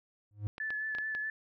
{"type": "tone with exponential growth", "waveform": "triangle", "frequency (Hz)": 103.9, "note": "G#2", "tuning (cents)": 1, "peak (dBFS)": -26, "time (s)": [0.31, 0.47], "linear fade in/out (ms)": 0, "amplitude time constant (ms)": 34}
{"type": "clicks", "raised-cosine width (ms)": 0.3, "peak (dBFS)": -27, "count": 5, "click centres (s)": [0.581, 0.705, 0.95, 0.985, 1.15]}
{"type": "tone with vibrato", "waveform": "sine", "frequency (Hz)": 1734, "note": "A6", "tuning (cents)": -26, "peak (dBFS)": -33, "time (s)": [0.6, 1.3], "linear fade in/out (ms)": 2, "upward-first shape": "sine", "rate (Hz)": 4.7, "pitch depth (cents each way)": 22}
{"effects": []}